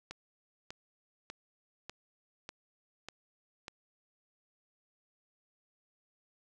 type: click train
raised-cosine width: 0.2 ms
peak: -25 dBFS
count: 7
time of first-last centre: 0.11-3.681 s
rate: 1.68 Hz
effects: none